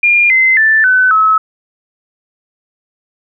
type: tone with pitch steps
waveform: sine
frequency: 2410 / 2062 / 1764.2 / 1509.5 / 1291.5 Hz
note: D7 / C7 / A6 / F#6 / E6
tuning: +44 / -26 / +4 / +34 / -36 cents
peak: -6 dBFS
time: 0.03-1.38 s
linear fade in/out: 5 ms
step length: 270 ms
effects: none